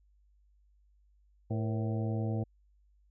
harmonic tone with a mistuned harmonic, 110 Hz, A2, in tune, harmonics 1 / 2 / 3 / 4 / 5 / 6 / 7, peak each -31 / -37 / -41 / -43 / -45 / -47 / -48 dBFS, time 1.5-2.44 s, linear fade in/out 10 ms, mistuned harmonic 4, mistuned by +110 cents, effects added 50 Hz sine -63 dBFS peak until 3.1 s

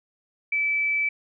sine tone, 2310 Hz, D7, 29 cents flat, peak -21 dBFS, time 0.52-1.09 s, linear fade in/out 5 ms, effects none

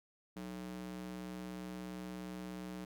square tone with high-pass filter, 61.5 Hz, B1, 7 cents flat, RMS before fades -45 dBFS, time 0.36-2.85 s, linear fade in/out 5 ms, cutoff 210 Hz, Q 2, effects none

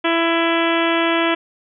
harmonic tone, 333.1 Hz, E4, 18 cents sharp, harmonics 1 / 2 / 3 / 4 / 5 / 6 / 7 / 8 / 9 / 10, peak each -19 / -22 / -24 / -25 / -26 / -27 / -27 / -28 / -29 / -29 dBFS, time 0.04-1.35 s, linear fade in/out 10 ms, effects none

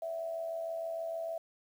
sine tone with amplitude modulation, 659.3 Hz, E5, in tune, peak -32 dBFS, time 0.02-1.38 s, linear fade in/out 5 ms, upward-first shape sine, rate 86.5 Hz, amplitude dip 55%, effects 10-bit

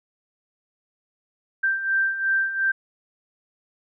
sine beating tone pair, 1568 / 1570.8 Hz, G6 / G6, 0 / +3 cents, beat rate 2.8 Hz, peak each -27 / -21 dBFS, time 1.63-2.72 s, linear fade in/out 10 ms, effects none

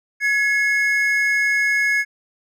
triangle tone pair together, 1682.7 / 2176 Hz, G#6 / C#7, +22 / -33 cents, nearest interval major third, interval 445 cents, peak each -17 dBFS, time 0.2-2.05 s, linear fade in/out 50 ms, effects none

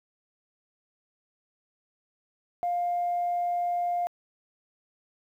sine tone, 703 Hz, F5, 11 cents sharp, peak -24 dBFS, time 2.63-4.07 s, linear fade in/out 0 ms, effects tanh soft clip ceiling -21 dBFS + 10-bit

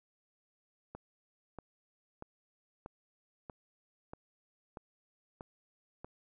click train, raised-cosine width 1 ms, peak -30 dBFS, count 9, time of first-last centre 0.95-6.046 s, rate 1.57 Hz, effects none

